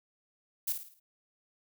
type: noise with echo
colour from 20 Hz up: violet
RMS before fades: -31 dBFS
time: 0.67-0.73 s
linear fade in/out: 10 ms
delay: 54 ms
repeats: 5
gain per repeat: -7 dB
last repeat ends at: 1 s
effects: none